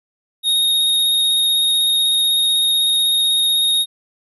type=tone with vibrato; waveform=square; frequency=3729 Hz; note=A#7; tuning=in tune; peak=-14 dBFS; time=0.43-3.86 s; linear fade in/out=50 ms; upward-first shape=square; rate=16 Hz; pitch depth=11 cents each way; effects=none